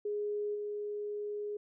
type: tone with level steps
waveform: sine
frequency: 415.3 Hz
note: G#4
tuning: in tune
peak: -32 / -35 dBFS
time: 0.05-1.57 s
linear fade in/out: 5 ms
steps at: 0.54 s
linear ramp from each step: 20 ms
effects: none